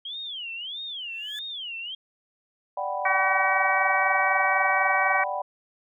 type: tone with vibrato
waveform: sine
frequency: 3158 Hz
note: G7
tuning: 12 cents sharp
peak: -32 dBFS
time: 0.05-1.95 s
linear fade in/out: 5 ms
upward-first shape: sine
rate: 1.6 Hz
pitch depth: 280 cents each way
type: tone with exponential growth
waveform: 35% pulse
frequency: 1708 Hz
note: G#6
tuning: 48 cents sharp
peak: -34 dBFS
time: 0.99-1.39 s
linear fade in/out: 1 ms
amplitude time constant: 85 ms
type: chord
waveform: sine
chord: G major seventh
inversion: second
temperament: equal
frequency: 587.3 / 740 / 784 / 987.8 Hz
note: D5 / F#5 / G5 / B5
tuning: 0 / 0 / 0 / 0 cents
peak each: -32 dBFS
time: 2.77-5.42 s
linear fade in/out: 5 ms
type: harmonic tone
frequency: 380 Hz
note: F#4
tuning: 46 cents sharp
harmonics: 2 / 3 / 4 / 5 / 6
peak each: -27 / -27 / -27 / -27 / -27 dBFS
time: 3.05-5.24 s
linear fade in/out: 5 ms
effects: none